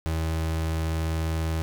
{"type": "tone", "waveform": "35% pulse", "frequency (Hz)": 80.5, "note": "E2", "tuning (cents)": -41, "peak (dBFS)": -23, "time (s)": [0.06, 1.62], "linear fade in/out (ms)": 0, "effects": []}